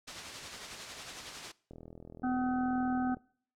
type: noise with tremolo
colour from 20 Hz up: white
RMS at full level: -40 dBFS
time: 0.07-1.52 s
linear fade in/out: 10 ms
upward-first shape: sine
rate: 11 Hz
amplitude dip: 35%
type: click train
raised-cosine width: 2 ms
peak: -35 dBFS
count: 61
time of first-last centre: 1.71-3.17 s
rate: 41.1 Hz
type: harmonic tone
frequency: 252.9 Hz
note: B3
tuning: 41 cents sharp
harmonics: 1 / 3 / 5 / 6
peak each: -30 / -36 / -44 / -44 dBFS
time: 2.23-3.15 s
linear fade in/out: 10 ms
effects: noise-tail reverb RT60 0.5 s tail -22 dB re dry + low-pass 6000 Hz 12 dB/octave